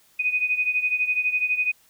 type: beating tone pair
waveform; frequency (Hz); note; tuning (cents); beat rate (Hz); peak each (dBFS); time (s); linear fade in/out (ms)
sine; 2489 / 2501; D#7 / D#7; 0 / +8; 12; -22 / -26; 0.19-1.72; 10
effects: white hiss -59 dBFS RMS until 1.89 s

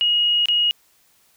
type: tone with dropouts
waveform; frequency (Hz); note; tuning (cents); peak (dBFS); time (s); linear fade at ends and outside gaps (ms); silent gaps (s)
sine; 2884; F#7; -45; -15; 0.01-0.71; 0; 0.457-0.485
effects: white hiss -59 dBFS RMS until 1.36 s

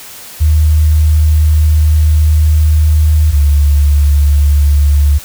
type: tone pair in turn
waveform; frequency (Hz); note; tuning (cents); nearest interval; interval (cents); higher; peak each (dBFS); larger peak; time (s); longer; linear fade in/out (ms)
sine; 77 / 72.18; D#2 / D2; -17 / -29; minor second; 112; first; -5; neither; 0.4-3.32 / 3.32-5.19; first; 20
effects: white hiss -31 dBFS RMS until 5.24 s

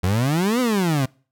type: exponential two-way sweep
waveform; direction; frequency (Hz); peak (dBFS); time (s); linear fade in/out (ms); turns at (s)
30% pulse; up then down; 86.1 to 259.7 to 126.6; -15; 0.03-1.06; 10; 0.6
effects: noise-tail reverb RT60 0.4 s tail -25 dB re dry

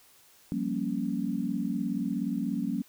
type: chord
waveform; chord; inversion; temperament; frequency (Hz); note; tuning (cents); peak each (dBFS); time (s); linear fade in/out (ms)
sine; G half-diminished seventh; third; equal with one note detuned; 176.64 / 196 / 233.1 / 277.2; F3 / G3 / Bb3 / Db4; +20 / 0 / 0 / 0; -36 / -33 / -32 / -33; 0.52-2.82; 0
effects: white hiss -59 dBFS RMS until 2.88 s

